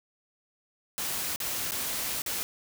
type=noise with dropouts; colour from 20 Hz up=white; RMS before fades=-32 dBFS; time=0.98-2.43 s; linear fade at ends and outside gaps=0 ms; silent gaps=1.36-1.402 / 1.709-1.719 / 2.219-2.262 s; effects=none